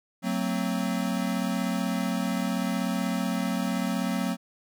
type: chord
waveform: square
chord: F# diminished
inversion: none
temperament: equal with one note detuned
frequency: 185 / 225.8 / 261.6 Hz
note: F#3 / A3 / C4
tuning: 0 / +45 / 0 cents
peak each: -30 / -31 / -32 dBFS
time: 0.22-4.37 s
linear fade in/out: 50 ms
effects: none